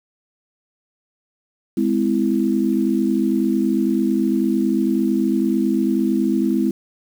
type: chord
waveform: sine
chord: Ab augmented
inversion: none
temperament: equal with one note detuned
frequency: 207.7 / 256.7 / 329.6 Hz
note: Ab3 / C4 / E4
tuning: 0 / -33 / 0 cents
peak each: -20 dBFS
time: 1.77-6.71 s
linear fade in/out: 5 ms
effects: 7-bit